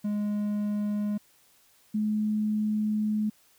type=tone pair in turn; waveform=triangle / sine; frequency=207.7 / 213 Hz; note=G#3 / G#3; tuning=0 / +44 cents; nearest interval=unison; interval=44 cents; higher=second; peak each=-24 dBFS; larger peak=neither; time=0.04-1.18 / 1.94-3.3 s; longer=second; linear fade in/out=10 ms; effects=white hiss -62 dBFS RMS until 3.58 s